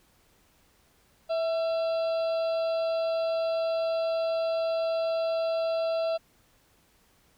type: harmonic tone with a mistuned harmonic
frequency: 674 Hz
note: E5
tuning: 38 cents sharp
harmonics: 1 / 2 / 4 / 5 / 6 / 7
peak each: -25 / -41 / -45 / -49 / -46 / -49 dBFS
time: 1.29-6.18 s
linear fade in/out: 20 ms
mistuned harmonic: 1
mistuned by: -49 cents
effects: pink hiss -64 dBFS RMS until 7.37 s